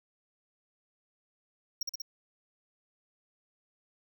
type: tone with echo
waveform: square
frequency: 5588 Hz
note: F8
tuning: in tune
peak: -30 dBFS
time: 1.81-1.83 s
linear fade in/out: 5 ms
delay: 63 ms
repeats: 3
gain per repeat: -2 dB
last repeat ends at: 2.019 s
effects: none

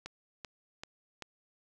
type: click train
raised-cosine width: 0.2 ms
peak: -24 dBFS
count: 4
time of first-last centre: 0.06-1.223 s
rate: 2.58 Hz
effects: none

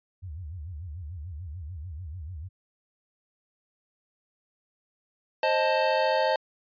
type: tone with vibrato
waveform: sine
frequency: 82.41 Hz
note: E2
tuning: in tune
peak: -35 dBFS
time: 0.22-2.49 s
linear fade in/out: 20 ms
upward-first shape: sine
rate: 6.8 Hz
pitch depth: 240 cents each way
type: chord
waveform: square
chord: A diminished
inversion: first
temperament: equal with one note detuned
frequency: 528.1 / 622.3 / 880 Hz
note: C5 / Eb5 / A5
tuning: +16 / 0 / 0 cents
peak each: -27 dBFS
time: 5.43-6.36 s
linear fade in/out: 2 ms
effects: resampled to 11025 Hz

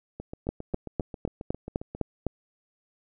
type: two click trains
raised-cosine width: 2 ms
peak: -13 / -23 dBFS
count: 8 / 14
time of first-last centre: 0.49-2.267 / 0.2-1.95 s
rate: 3.94 / 7.43 Hz
effects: none

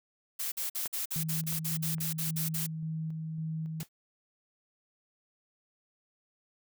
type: noise bursts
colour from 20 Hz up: blue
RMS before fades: -34 dBFS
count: 13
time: 0.39-2.668 s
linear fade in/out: 10 ms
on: 130 ms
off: 49 ms
type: clicks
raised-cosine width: 0.5 ms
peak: -25 / -31 / -35 dBFS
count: 3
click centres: 0.858 / 1.526 / 1.983 s
type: tone with tremolo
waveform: sine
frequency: 159.3 Hz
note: D#3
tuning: 41 cents sharp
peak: -32 dBFS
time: 1.16-3.83 s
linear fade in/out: 0 ms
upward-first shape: square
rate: 1.8 Hz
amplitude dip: 25%
type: noise with exponential decay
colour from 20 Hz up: white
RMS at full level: -35 dBFS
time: 3.8-3.89 s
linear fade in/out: 5 ms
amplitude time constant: 18 ms
effects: none

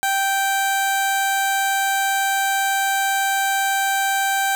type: tone with notch filter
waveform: 15% pulse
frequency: 782 Hz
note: G5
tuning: 4 cents flat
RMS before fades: -20 dBFS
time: 0.03-4.55 s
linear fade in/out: 0 ms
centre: 2700 Hz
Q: 1.5
effects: none

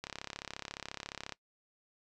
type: click train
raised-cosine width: 0.2 ms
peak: -22 dBFS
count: 45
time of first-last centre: 0.04-1.323 s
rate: 34.3 Hz
effects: noise-tail reverb RT60 0.1 s tail -20 dB re dry + resampled to 24000 Hz

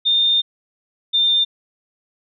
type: tone pair in turn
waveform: sine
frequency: 3627 / 3604 Hz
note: A#7 / A7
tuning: -48 / +41 cents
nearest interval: unison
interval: 11 cents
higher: first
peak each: -13 dBFS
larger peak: neither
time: 0.05-0.42 / 1.13-1.45 s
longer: first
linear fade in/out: 20 ms
effects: none

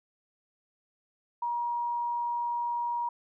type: tone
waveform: sine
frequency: 952 Hz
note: A#5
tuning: 36 cents sharp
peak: -28 dBFS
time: 1.42-3.09 s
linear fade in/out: 5 ms
effects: none

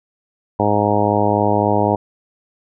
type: harmonic tone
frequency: 103.83 Hz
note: G#2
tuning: in tune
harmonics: 1 / 2 / 3 / 4 / 5 / 6 / 7 / 8 / 9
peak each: -22 / -22 / -22 / -22 / -22 / -22 / -22 / -22 / -22 dBFS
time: 0.59-1.96 s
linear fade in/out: 10 ms
effects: none

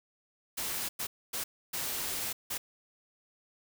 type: noise bursts at uneven times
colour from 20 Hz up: white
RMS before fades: -35 dBFS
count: 5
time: 0.57-0.89 / 0.99-1.07 / 1.33-1.44 / 1.73-2.33 / 2.5-2.58 s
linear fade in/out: 10 ms
effects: none

